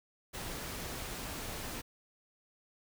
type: noise with amplitude modulation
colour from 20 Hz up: pink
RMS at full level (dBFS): -40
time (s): 0.33-1.82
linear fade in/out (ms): 20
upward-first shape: sine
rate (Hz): 214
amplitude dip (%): 25
effects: none